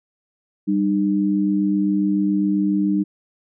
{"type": "tone pair together", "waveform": "sine", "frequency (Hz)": [196, 303.3], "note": ["G3", "D#4"], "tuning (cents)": [0, -44], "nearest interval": "minor sixth", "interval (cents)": 756, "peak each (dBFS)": -19, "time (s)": [0.67, 3.04], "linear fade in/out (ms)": 20, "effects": []}